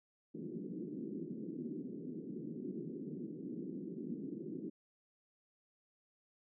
white band-pass noise, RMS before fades -44 dBFS, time 0.34-4.7 s, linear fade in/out 10 ms, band 160 to 370 Hz, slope 48 dB/octave, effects none

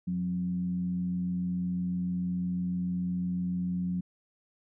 sine tone with frequency modulation, 180 Hz, F#3, 47 cents flat, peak -28 dBFS, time 0.07-4.01 s, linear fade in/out 10 ms, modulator 86.2 Hz, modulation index 0.33, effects none

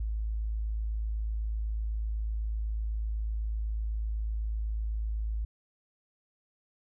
sine tone, 54 Hz, A1, 32 cents flat, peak -29 dBFS, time 0-5.45 s, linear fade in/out 5 ms, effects none

